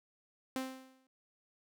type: tone with exponential decay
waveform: sawtooth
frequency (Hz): 261.6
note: C4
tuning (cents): 0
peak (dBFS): -29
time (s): 0.56-1.07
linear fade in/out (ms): 1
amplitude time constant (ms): 110
effects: none